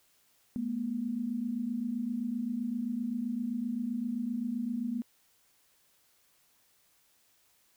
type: tone pair together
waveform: sine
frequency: 213.6 / 241.3 Hz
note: G#3 / B3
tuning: +49 / -40 cents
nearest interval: major second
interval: 211 cents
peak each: -36 / -32 dBFS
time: 0.56-5.02 s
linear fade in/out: 0 ms
effects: white hiss -68 dBFS RMS until 7.76 s